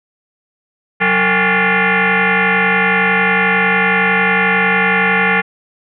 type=tone with frequency modulation; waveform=sine; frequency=185 Hz; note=F#3; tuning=in tune; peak=-10 dBFS; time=1-5.42 s; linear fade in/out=20 ms; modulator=319 Hz; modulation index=7.1; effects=none